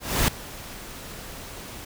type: noise with ADSR envelope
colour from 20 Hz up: pink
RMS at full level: -20 dBFS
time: 0-1.85 s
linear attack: 280 ms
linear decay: 5 ms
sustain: -19 dB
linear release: 6 ms
effects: none